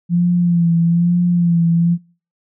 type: tone with vibrato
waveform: sine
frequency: 171.8 Hz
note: F3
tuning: 28 cents flat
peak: -11 dBFS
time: 0.09-1.98 s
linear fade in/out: 50 ms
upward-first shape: sine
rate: 1.1 Hz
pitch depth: 42 cents each way
effects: noise-tail reverb RT60 0.4 s tail -24 dB re dry